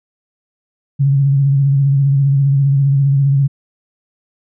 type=tone with vibrato; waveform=sine; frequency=138.59 Hz; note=C#3; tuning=in tune; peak=-9 dBFS; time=0.99-3.48 s; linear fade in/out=20 ms; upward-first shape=sine; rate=15 Hz; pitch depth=41 cents each way; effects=none